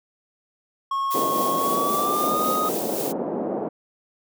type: tone with pitch glide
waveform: triangle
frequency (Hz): 1092 to 1247.2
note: C#6 to D#6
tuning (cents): -26 to +4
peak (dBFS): -20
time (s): 0.91-2.69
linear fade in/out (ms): 5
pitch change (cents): +230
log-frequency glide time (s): 1.55-2.48
type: noise with tremolo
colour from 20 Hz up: blue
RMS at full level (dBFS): -30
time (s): 1.1-3.13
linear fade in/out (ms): 20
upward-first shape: sine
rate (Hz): 3.8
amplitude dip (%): 30
type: band-pass noise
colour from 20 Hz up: white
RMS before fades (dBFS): -27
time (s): 1.14-3.69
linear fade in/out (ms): 10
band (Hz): 200 to 650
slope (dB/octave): 24
effects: none